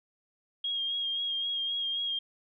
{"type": "tone with vibrato", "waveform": "sine", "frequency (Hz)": 3254, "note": "G#7", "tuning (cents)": -36, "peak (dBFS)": -29, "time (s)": [0.64, 2.19], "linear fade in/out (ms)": 5, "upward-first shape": "sine", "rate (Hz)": 3.8, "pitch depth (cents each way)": 28, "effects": []}